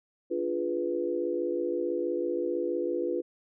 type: chord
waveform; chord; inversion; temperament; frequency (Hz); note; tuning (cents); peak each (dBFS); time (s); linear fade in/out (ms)
sine; D diminished seventh; none; equal; 293.7 / 349.2 / 415.3 / 493.9; D4 / F4 / Ab4 / Cb5; 0 / 0 / 0 / 0; -36 / -30 / -36 / -32; 0.3-3.22; 20
effects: none